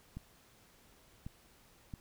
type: clicks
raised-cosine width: 5 ms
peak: -30 dBFS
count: 3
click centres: 0.17 / 1.265 / 1.938 s
effects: pink hiss -64 dBFS RMS until 2 s